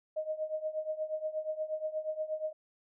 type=tone with tremolo; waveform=sine; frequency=622.3 Hz; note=D#5; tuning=in tune; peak=-29 dBFS; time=0.16-2.53 s; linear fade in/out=10 ms; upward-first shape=triangle; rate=8.4 Hz; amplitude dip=90%; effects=none